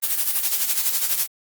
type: noise with tremolo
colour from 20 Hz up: blue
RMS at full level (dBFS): -19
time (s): 0.02-1.27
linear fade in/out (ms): 20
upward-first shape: sine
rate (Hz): 12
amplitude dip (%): 65
effects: Opus 32 kbps